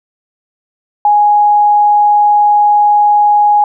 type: tone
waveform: sine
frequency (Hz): 830.6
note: G#5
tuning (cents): 0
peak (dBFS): -5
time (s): 1.05-3.64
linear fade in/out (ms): 2
effects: none